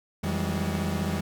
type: tone cluster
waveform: 40% pulse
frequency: 86.3 / 161.1 / 189.9 / 205.2 Hz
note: F2 / E3 / F#3 / G#3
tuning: -20 / -39 / +45 / -21 cents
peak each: -31 dBFS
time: 0.23-1.21 s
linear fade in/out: 10 ms
effects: none